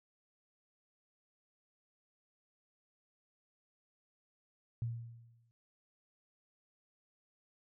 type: tone with exponential decay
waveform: sine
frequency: 116.54 Hz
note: A#2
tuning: in tune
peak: -32 dBFS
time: 4.82-5.51 s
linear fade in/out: 0 ms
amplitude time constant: 150 ms
effects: none

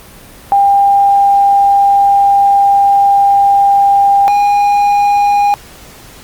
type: tone pair in turn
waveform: sine / triangle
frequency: 799 / 815.3 Hz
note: G5 / G#5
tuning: +33 / -32 cents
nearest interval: unison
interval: 35 cents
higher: second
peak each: -5 dBFS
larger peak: neither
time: 0.52-4.28 / 4.28-5.54 s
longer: first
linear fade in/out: 0 ms
effects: pink hiss -36 dBFS RMS until 6.23 s + Opus 32 kbps

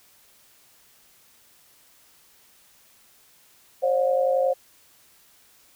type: tone cluster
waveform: sine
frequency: 533 / 584 / 719 Hz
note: C5 / D5 / F#5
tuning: +32 / -10 / -50 cents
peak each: -20 / -27 / -27 dBFS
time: 3.82-4.54 s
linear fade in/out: 20 ms
effects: white hiss -57 dBFS RMS until 5.75 s

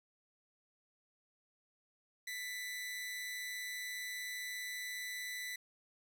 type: tone with amplitude modulation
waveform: sawtooth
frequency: 1987 Hz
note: B6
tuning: 10 cents sharp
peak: -35 dBFS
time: 2.27-5.56 s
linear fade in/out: 5 ms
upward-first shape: sine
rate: 207 Hz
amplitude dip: 45%
effects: 11-bit

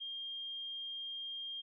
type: tone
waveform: sine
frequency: 3212 Hz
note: G7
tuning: 41 cents sharp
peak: -40 dBFS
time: 0-1.62 s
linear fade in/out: 20 ms
effects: none

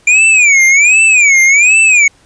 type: tone with vibrato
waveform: square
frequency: 2366 Hz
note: D7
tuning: 12 cents sharp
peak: -5 dBFS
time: 0.07-2.08 s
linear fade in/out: 5 ms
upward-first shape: sine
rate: 1.3 Hz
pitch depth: 200 cents each way
effects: pink hiss -48 dBFS RMS until 2.25 s + resampled to 22050 Hz

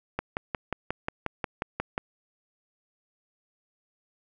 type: click train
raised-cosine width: 0.5 ms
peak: -13 dBFS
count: 11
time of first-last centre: 0.19-1.979 s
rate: 5.59 Hz
effects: none

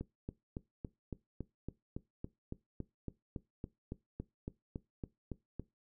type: click train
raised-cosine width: 3 ms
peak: -27 dBFS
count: 21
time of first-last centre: 0.01-5.597 s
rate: 3.58 Hz
effects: noise-tail reverb RT60 0.2 s tail -19 dB re dry

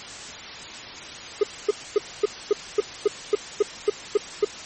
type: tone bursts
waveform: triangle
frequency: 415.3 Hz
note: G#4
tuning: in tune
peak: -12 dBFS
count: 12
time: 1.41-4.448 s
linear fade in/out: 5 ms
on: 24 ms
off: 250 ms
effects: white hiss -37 dBFS RMS until 4.65 s + MP3 32 kbps

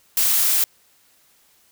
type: noise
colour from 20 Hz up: blue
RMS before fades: -18 dBFS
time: 0.17-0.64 s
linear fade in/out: 2 ms
effects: white hiss -58 dBFS RMS until 1.71 s

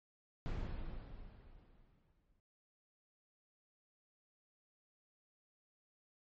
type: noise with exponential decay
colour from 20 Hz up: brown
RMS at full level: -37 dBFS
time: 0.46-2.4 s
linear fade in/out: 0 ms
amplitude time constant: 420 ms
effects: low-pass 4000 Hz 12 dB/octave + MP3 32 kbps

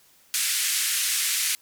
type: band-pass noise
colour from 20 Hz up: white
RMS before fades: -25 dBFS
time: 0.34-1.55 s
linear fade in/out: 0 ms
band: 1700 to 12000 Hz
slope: 24 dB/octave
effects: white hiss -58 dBFS RMS until 1.61 s

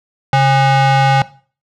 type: ring-modulated tone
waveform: square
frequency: 339.3 Hz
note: F4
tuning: 50 cents flat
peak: -6 dBFS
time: 0.33-1.22 s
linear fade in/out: 2 ms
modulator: 476 Hz
effects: noise-tail reverb RT60 0.4 s tail -18 dB re dry + low-pass 4000 Hz 12 dB/octave

